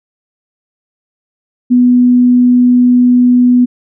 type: tone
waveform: sine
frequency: 246.9 Hz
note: B3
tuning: in tune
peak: -4 dBFS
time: 1.7-3.66 s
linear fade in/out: 20 ms
effects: none